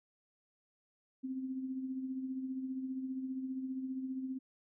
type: tone with tremolo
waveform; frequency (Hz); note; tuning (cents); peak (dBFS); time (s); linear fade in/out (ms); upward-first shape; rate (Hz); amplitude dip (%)
sine; 261.6; C4; 0; -34; 1.23-4.39; 20; triangle; 15; 55
effects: none